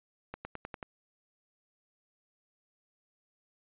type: accelerating click train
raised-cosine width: 0.5 ms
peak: -24 dBFS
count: 6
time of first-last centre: 0.34-0.828 s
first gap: 110 ms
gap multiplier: 0.94
effects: resampled to 8000 Hz